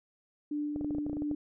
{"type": "tone with tremolo", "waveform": "sine", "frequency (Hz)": 295.5, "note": "D4", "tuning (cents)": 11, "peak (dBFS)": -30, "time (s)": [0.51, 1.35], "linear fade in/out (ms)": 5, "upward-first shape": "sine", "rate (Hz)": 2.9, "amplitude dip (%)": 30}
{"type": "clicks", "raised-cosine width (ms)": 2, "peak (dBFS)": -26, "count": 12, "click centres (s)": [0.761, 0.811, 0.846, 0.908, 0.949, 0.984, 1.065, 1.097, 1.131, 1.169, 1.221, 1.313]}
{"effects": []}